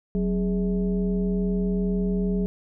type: tone with frequency modulation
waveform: sine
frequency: 186.8 Hz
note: F#3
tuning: 17 cents sharp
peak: -21 dBFS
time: 0.15-2.46 s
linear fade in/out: 0 ms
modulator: 228 Hz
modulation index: 0.86
effects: none